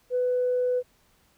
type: tone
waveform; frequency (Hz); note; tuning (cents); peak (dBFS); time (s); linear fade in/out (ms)
sine; 498.2; B4; +15; -21; 0.1-0.83; 50
effects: tanh soft clip ceiling -17 dBFS + pink hiss -64 dBFS RMS until 1.37 s